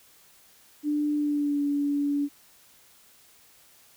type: tone with pitch glide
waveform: sine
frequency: 296.1 to 286.7 Hz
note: D4 to D4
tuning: +14 to -42 cents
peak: -23 dBFS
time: 0.83-2.29 s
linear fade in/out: 50 ms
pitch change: -56 cents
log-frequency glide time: 1.15-1.62 s
effects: white hiss -57 dBFS RMS until 3.96 s